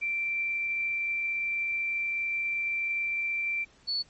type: tone pair in turn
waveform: sine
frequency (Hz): 2349 / 4434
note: D7 / C#8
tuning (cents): 0 / 0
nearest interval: major seventh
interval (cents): 1100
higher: second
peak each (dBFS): -27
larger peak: neither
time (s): 0.01-3.65 / 3.87-4.03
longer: first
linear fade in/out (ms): 20
effects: pink hiss -60 dBFS RMS until 4.09 s + MP3 32 kbps